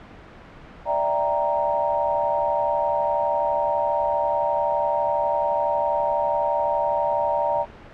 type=chord; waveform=sine; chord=E half-diminished seventh; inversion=third; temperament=equal; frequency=587.3 / 659.3 / 784 / 932.3 Hz; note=D5 / E5 / G5 / Bb5; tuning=0 / 0 / 0 / 0 cents; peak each=-24 / -27 / -28 / -23 dBFS; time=0.85-7.66 s; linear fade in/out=50 ms; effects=pink hiss -43 dBFS RMS until 7.93 s + low-pass 2000 Hz 12 dB/octave